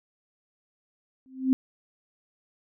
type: tone with exponential growth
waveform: sine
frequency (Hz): 261.6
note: C4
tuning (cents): 0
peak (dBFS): -15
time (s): 1.26-1.53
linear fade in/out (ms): 0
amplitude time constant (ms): 58
effects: none